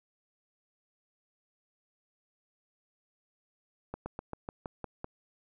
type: slowing click train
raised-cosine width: 1 ms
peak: -23 dBFS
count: 8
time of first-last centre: 3.94-5.044 s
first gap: 120 ms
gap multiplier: 1.09
effects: none